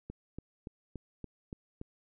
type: click train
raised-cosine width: 3 ms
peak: -28 dBFS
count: 7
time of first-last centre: 0.1-1.814 s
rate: 3.5 Hz
effects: none